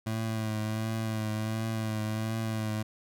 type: tone with vibrato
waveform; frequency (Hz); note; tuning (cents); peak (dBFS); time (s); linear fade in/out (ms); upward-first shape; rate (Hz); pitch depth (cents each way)
25% pulse; 110; A2; 0; -26; 0.06-2.83; 10; triangle; 1.4; 39
effects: none